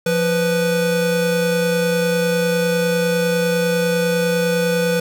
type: tone pair together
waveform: square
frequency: 174.62 / 493.9 Hz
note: F3 / B4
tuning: 0 / 0 cents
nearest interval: octave + tritone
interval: 1800 cents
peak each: -21 / -18 dBFS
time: 0.06-5 s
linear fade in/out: 5 ms
effects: none